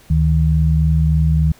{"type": "tone pair together", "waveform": "sine", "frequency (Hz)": [73.42, 156.83], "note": ["D2", "D#3"], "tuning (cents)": [0, 14], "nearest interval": "octave + minor second", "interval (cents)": 1314, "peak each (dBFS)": -14, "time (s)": [0.1, 1.52], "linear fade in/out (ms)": 5, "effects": ["pink hiss -48 dBFS RMS until 1.59 s"]}